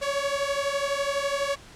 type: beating tone pair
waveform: sawtooth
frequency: 555 / 567 Hz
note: C#5 / C#5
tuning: +2 / +39 cents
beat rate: 12 Hz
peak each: -24 dBFS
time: 0.01-1.56 s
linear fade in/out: 20 ms
effects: pink hiss -48 dBFS RMS until 1.75 s + low-pass 8000 Hz 12 dB/octave